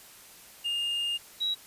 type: tone pair in turn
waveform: triangle / sine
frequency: 2824 / 3868 Hz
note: F7 / B7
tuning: +19 / -37 cents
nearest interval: perfect fourth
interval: 544 cents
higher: second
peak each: -26 dBFS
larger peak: neither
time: 0.64-1.18 / 1.4-1.55 s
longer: first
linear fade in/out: 20 ms
effects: white hiss -51 dBFS RMS until 1.66 s + resampled to 32000 Hz